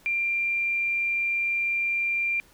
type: tone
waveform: sine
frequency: 2378 Hz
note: D7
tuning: 21 cents sharp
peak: -23 dBFS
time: 0.06-2.4 s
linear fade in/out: 0 ms
effects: pink hiss -57 dBFS RMS until 2.53 s